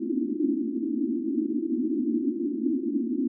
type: band-pass noise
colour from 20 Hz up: white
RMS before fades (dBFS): -27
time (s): 0-3.28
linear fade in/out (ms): 10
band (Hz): 230 to 340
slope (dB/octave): 96
effects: none